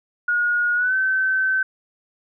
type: tone with pitch glide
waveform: sine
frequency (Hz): 1441 to 1535.5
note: F#6 to G6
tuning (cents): -46 to -36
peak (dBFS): -17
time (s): 0.28-1.63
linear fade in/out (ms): 5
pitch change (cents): +110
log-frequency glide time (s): 0.75-0.95
effects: none